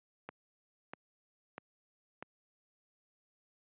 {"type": "click train", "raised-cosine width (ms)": 0.5, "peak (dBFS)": -27, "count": 4, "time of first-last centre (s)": [0.29, 2.225], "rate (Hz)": 1.55, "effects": ["high-pass 150 Hz 12 dB/octave", "resampled to 8000 Hz"]}